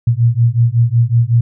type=beating tone pair; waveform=sine; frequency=115.1 / 120.5 Hz; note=A#2 / B2; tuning=-22 / -42 cents; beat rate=5.4 Hz; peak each=-12 dBFS; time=0.07-1.41 s; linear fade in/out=5 ms; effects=none